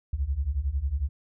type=beating tone pair; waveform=sine; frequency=63.1 / 74.1 Hz; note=B1 / D2; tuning=+38 / +16 cents; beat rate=11 Hz; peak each=-29 / -27 dBFS; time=0.13-1.09 s; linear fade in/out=5 ms; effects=none